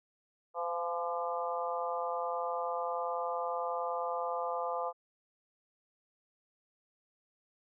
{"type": "harmonic tone with a mistuned harmonic", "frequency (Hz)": 170.8, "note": "F3", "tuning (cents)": -38, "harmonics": [3, 4, 5, 6, 7], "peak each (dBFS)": [-37, -38, -39, -40, -40], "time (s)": [0.54, 4.93], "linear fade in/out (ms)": 50, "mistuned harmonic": 4, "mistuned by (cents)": 24, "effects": []}